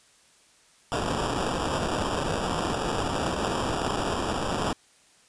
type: noise with sample-and-hold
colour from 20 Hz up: white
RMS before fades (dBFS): -28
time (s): 0.92-4.73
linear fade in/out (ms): 0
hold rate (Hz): 2100
effects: white hiss -59 dBFS RMS until 5.28 s + resampled to 22050 Hz